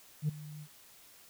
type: tone with ADSR envelope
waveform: sine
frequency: 151.1 Hz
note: D3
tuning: 50 cents sharp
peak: -24 dBFS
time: 0.22-0.68 s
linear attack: 66 ms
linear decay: 12 ms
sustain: -19 dB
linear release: 60 ms
effects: tanh soft clip ceiling -25 dBFS + white hiss -58 dBFS RMS until 1.29 s

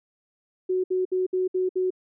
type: tone bursts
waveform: sine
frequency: 370 Hz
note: F#4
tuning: in tune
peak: -21 dBFS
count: 6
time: 0.69-1.905 s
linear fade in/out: 10 ms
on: 150 ms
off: 63 ms
effects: none

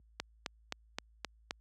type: click train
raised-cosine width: 0.2 ms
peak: -18 dBFS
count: 6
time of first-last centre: 0.2-1.509 s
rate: 3.82 Hz
effects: added 55 Hz sine -44 dBFS peak until 1.6 s + high-pass 150 Hz 12 dB/octave

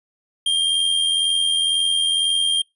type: tone with amplitude modulation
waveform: square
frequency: 3199 Hz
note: G7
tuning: 34 cents sharp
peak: -15 dBFS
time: 0.46-2.62 s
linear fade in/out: 5 ms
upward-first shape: sine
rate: 82 Hz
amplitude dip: 40%
effects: noise-tail reverb RT60 0.2 s tail -25 dB re dry + resampled to 24000 Hz

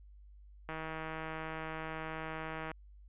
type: click train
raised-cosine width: 0.5 ms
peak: -26 dBFS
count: 323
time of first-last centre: 0.69-2.715 s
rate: 159 Hz
effects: added 50 Hz sine -53 dBFS peak until 3.08 s + resampled to 8000 Hz

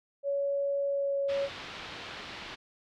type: tone with pitch glide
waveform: sine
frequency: 561 to 556.5 Hz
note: C#5 to C#5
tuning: +21 to +7 cents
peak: -27 dBFS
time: 0.23-1.49 s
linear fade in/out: 50 ms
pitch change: -14 cents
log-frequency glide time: 0.86-1.19 s
type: low-pass noise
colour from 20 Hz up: white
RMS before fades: -43 dBFS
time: 1.28-2.56 s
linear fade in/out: 20 ms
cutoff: 3800 Hz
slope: 24 dB/octave
effects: none

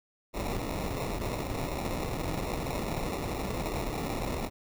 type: noise with sample-and-hold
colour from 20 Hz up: pink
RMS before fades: -33 dBFS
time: 0.33-4.5 s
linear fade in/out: 50 ms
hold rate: 1575 Hz
effects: none

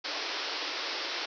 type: band-pass noise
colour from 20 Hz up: white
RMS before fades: -35 dBFS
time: 0.04-1.26 s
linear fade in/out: 10 ms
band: 280 to 5500 Hz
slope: 96 dB/octave
effects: none

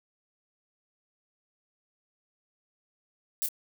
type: noise with echo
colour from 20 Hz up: violet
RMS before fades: -29 dBFS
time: 3.42-3.46 s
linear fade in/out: 0 ms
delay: 27 ms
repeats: 1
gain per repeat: -6 dB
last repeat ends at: 3.487 s
effects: none

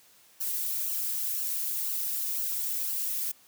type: noise with flanger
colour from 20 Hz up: violet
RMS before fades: -31 dBFS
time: 0.4-3.32 s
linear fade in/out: 10 ms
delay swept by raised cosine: 0.68 to 3.68 ms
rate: 2 Hz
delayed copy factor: +0.95
effects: white hiss -59 dBFS RMS until 3.47 s + high-pass 80 Hz 12 dB/octave

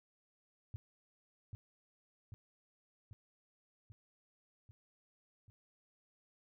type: tone with echo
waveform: sine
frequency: 105.4 Hz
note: G#2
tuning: 26 cents sharp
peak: -39 dBFS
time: 0.74-0.76 s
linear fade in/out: 0 ms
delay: 790 ms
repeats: 6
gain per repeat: -3 dB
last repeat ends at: 5.5 s
effects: none

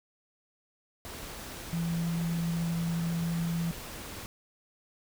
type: tone in noise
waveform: sine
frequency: 167.9 Hz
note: E3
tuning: 32 cents sharp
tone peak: -28 dBFS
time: 1.73-3.71 s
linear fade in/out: 0 ms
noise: pink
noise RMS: -42 dBFS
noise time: 1.05-4.26 s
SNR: +11 dB
effects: none

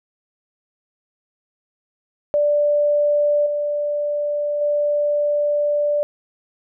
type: tone with level steps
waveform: sine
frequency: 587.3 Hz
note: D5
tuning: in tune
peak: -14 / -19 / -16 dBFS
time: 2.34-6.03 s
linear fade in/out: 0 ms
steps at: 3.46 / 4.61 s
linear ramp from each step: 5 ms
effects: none

